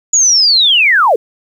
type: linear sweep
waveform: sine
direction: down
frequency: 6890 to 397.2 Hz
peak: -6 dBFS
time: 0.13-1.16 s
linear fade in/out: 5 ms
effects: 7-bit